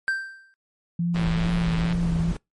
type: tone with exponential decay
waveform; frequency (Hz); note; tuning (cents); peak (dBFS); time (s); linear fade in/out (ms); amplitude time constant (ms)
triangle; 1568; G6; 0; -17; 0.08-0.54; 0; 100
type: tone with vibrato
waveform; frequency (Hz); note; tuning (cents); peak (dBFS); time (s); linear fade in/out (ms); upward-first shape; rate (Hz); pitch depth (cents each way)
sine; 169.1; E3; +44; -21; 0.99-2.32; 5; sine; 2.3; 37
type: noise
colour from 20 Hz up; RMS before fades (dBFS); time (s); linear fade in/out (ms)
brown; -29; 1.14-2.37; 5
type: click train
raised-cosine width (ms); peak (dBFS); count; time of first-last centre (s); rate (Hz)
0.3; -17; 86; 1.16-1.926; 111
effects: noise-tail reverb RT60 0.2 s tail -26 dB re dry + MP3 48 kbps